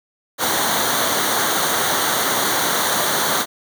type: noise with comb filter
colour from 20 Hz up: pink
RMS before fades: -19 dBFS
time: 0.38-3.46 s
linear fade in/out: 50 ms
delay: 0.39 ms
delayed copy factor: -0.7
effects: high-pass 150 Hz 12 dB/octave